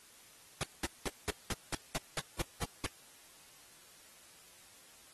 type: noise bursts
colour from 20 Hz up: pink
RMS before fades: -35 dBFS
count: 11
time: 0.61-2.863 s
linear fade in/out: 0 ms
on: 23 ms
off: 200 ms
effects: white hiss -59 dBFS RMS until 5.13 s + AAC 32 kbps